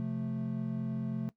triangle chord, F major, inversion second, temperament equal, 130.81 / 174.61 / 220 Hz, C3 / F3 / A3, 0 / 0 / 0 cents, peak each -35 / -37 / -33 dBFS, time 0-1.29 s, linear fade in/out 0 ms, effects noise-tail reverb RT60 0.1 s tail -18 dB re dry

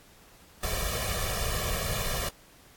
pink noise with comb filter, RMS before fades -30 dBFS, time 0.63-2.29 s, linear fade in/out 5 ms, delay 1.7 ms, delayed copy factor +1, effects pink hiss -56 dBFS RMS until 2.76 s + AAC 64 kbps

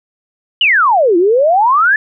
sine exponential two-way sweep, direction down then up, 3047 to 331.5 to 1765 Hz, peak -7 dBFS, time 0.61-1.96 s, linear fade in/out 2 ms, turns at 1.17 s, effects none

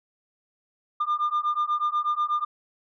sine beating tone pair, 1200 / 1208.2 Hz, D6 / D6, +37 / +49 cents, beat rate 8.2 Hz, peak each -24 dBFS, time 1-2.45 s, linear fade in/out 10 ms, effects tanh soft clip ceiling -19 dBFS

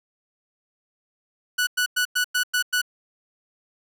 sawtooth tone bursts, 1478 Hz, F#6, 2 cents flat, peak -16 dBFS, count 7, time 1.58-2.817 s, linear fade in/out 10 ms, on 91 ms, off 100 ms, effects none

